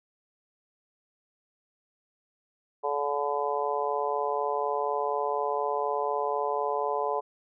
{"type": "harmonic tone", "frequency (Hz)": 144.1, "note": "D3", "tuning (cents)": -33, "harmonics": [3, 4, 5, 6, 7], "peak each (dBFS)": [-31, -33, -33, -33, -32], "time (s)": [2.83, 7.21], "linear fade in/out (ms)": 20, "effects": []}